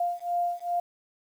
sine beating tone pair, 698.5 / 701 Hz, F5 / F5, 0 / +6 cents, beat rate 2.5 Hz, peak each -29 dBFS, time 0-0.8 s, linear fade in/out 5 ms, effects 9-bit

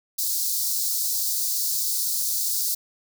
white high-pass noise, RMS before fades -25 dBFS, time 0.18-2.75 s, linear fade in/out 10 ms, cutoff 4200 Hz, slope 48 dB/octave, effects none

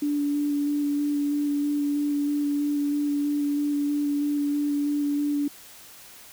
sine tone with vibrato, 290.1 Hz, D4, 21 cents flat, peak -22 dBFS, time 0.02-5.48 s, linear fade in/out 5 ms, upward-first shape square, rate 3.1 Hz, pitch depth 10 cents each way, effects white hiss -47 dBFS RMS until 6.32 s

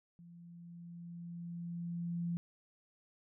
sine tone with level ramp, 171.4 Hz, F3, 32 cents flat, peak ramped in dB -53 to -33 dBFS, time 0.19-2.37 s, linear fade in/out 0 ms, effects none

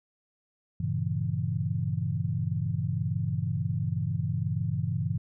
sine chord, G diminished seventh, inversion none, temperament equal, 98 / 116.54 / 138.59 / 164.81 Hz, G2 / Bb2 / Db3 / Fb3, 0 / 0 / 0 / 0 cents, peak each -32 dBFS, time 0.8-5.18 s, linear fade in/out 5 ms, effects none

